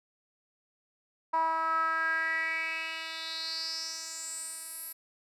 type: tone with band-pass filter sweep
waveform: 10% pulse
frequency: 323.7 Hz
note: E4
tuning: 31 cents flat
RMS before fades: -33 dBFS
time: 1.33-4.93 s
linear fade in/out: 10 ms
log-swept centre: 940 to 12000 Hz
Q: 5.8
effects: none